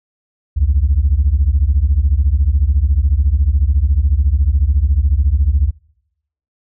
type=beating tone pair; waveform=sine; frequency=63.7 / 77.7 Hz; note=C2 / D#2; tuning=-46 / -2 cents; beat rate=14 Hz; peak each=-12 dBFS; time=0.56-5.71 s; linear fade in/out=20 ms; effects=noise-tail reverb RT60 0.8 s tail -25 dB re dry + tanh soft clip ceiling -5 dBFS